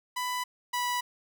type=tone pair in turn; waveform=sawtooth; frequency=995 / 982.4 Hz; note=B5 / B5; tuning=+13 / -9 cents; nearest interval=unison; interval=22 cents; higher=first; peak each=-26 / -24 dBFS; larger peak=second; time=0.16-0.44 / 0.73-1.01 s; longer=neither; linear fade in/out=10 ms; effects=none